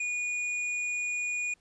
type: tone with hard clipping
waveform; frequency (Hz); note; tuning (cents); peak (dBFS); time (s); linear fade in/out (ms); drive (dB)
sine; 2451; D#7; -27; -31; 0-1.54; 5; 9
effects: pink hiss -68 dBFS RMS until 1.6 s + resampled to 22050 Hz